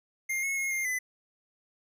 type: tone with pitch steps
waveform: square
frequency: 2117 / 2183 / 2159 / 2115 / 2011 Hz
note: C7 / C#7 / C#7 / C7 / B6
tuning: +20 / -27 / -46 / +18 / +31 cents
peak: -29 dBFS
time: 0.29-0.99 s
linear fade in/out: 10 ms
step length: 140 ms
effects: none